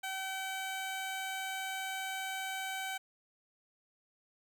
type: tone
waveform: 15% pulse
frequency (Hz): 765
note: G5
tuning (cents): -42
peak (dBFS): -30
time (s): 0.03-2.98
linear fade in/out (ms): 10
effects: none